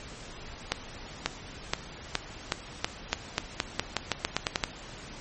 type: accelerating click train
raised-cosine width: 0.2 ms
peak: -7 dBFS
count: 17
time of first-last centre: 0.72-4.638 s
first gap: 540 ms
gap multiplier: 0.88
effects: pink hiss -44 dBFS RMS until 5.2 s + MP3 32 kbps